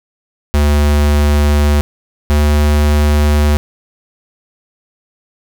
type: tone pair in turn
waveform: square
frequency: 73.42 / 74.19 Hz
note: D2 / D2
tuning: 0 / +18 cents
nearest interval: unison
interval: 18 cents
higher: second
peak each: -9 dBFS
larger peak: neither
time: 0.54-1.81 / 2.3-3.57 s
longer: neither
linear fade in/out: 0 ms
effects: none